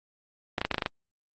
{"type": "clicks", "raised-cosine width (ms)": 0.3, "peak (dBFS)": -10, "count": 8, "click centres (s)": [0.582, 0.615, 0.65, 0.713, 0.744, 0.782, 0.822, 0.861], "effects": ["Opus 24 kbps"]}